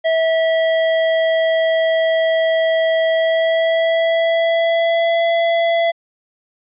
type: tone with pitch glide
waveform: square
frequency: 650 to 672.5 Hz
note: E5 to E5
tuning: -24 to +34 cents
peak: -14 dBFS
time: 0.04-5.92 s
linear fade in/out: 20 ms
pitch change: +58 cents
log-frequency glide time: 3.09-5.27 s
effects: resampled to 8000 Hz